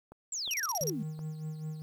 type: click train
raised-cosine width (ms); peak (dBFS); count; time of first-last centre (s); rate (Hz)
1; -35; 4; 0.12-1.191; 2.8
type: exponential sweep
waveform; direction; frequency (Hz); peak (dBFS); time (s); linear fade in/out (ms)
sine; down; 7902 to 190; -33; 0.32-1.03; 5
type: tone bursts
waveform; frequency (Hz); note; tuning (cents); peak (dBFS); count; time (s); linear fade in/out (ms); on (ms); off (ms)
35% pulse; 5680; F8; +28; -28; 7; 0.51-0.897; 0; 27; 33
type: tone with tremolo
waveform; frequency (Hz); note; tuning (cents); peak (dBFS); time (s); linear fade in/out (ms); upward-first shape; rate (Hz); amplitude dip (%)
triangle; 155.56; D#3; 0; -32; 0.81-1.82; 0; sine; 4.9; 50
effects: 10-bit